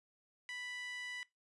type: tone with high-pass filter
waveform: sawtooth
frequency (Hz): 987.8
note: B5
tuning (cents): 0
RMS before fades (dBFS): -45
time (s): 0.49-1.23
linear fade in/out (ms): 0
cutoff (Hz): 2200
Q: 7.2
effects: noise-tail reverb RT60 0.2 s tail -21 dB re dry + resampled to 24000 Hz

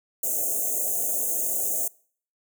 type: band-stop noise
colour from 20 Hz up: white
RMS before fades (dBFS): -26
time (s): 0.23-1.88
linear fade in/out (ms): 5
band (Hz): 730 to 6300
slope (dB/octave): 96
effects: noise-tail reverb RT60 0.5 s tail -24 dB re dry + high-pass 400 Hz 12 dB/octave

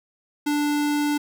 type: tone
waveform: square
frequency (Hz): 293.7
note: D4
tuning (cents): 0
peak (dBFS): -21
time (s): 0.46-1.18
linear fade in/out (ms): 10
effects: none

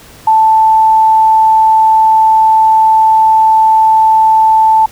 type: tone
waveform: sine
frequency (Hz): 880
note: A5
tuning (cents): 0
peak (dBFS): -4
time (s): 0.27-4.86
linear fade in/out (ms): 5
effects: pink hiss -37 dBFS RMS until 4.91 s

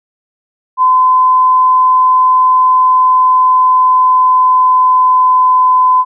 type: tone with pitch glide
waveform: sine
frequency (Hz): 1021 to 1015.1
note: C6 to B5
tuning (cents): -43 to +47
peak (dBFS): -5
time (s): 0.77-6.05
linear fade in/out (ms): 50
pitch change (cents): -10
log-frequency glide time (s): 2.59-5.75
effects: none

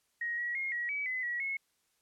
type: tone with pitch steps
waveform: sine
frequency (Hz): 1884 / 1917 / 2143 / 1913 / 2283 / 2023 / 1923 / 2182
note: A#6 / A#6 / C7 / A#6 / D7 / B6 / B6 / C#7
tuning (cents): +18 / +48 / +41 / +44 / -50 / +41 / -47 / -28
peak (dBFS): -32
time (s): 0.21-1.57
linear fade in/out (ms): 5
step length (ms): 170
effects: white hiss -75 dBFS RMS until 2.01 s + low-pass 12000 Hz 12 dB/octave

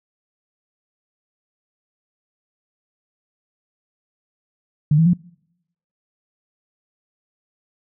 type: tone with pitch steps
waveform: sine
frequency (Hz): 150 / 162.63 / 176.33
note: D3 / E3 / F3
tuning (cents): +37 / -23 / +17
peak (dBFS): -11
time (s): 4.91-5.135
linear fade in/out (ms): 5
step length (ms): 75
effects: noise-tail reverb RT60 0.8 s tail -26 dB re dry

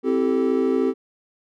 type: chord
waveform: triangle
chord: A minor seventh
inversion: first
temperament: equal with one note detuned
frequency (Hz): 261.6 / 329.6 / 386.8 / 440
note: C4 / E4 / G4 / A4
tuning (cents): 0 / 0 / -23 / 0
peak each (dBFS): -20 / -26 / -20 / -22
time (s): 0.03-0.94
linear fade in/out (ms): 50
effects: none

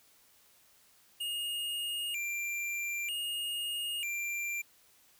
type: tone with vibrato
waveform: square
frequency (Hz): 2600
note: E7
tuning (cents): -24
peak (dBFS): -34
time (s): 1.2-4.62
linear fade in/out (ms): 10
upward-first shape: square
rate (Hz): 0.53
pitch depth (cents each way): 160
effects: white hiss -64 dBFS RMS until 5.19 s

